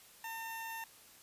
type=tone with notch filter; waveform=10% pulse; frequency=905 Hz; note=A5; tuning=48 cents sharp; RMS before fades=-43 dBFS; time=0.24-0.84 s; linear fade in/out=2 ms; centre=4400 Hz; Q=0.61; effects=white hiss -59 dBFS RMS until 1.22 s + resampled to 32000 Hz